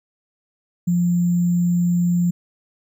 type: tone with sample-and-hold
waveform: sine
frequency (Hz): 174.61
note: F3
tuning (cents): 0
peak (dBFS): -15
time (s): 0.87-2.31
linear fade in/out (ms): 10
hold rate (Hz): 7350
effects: none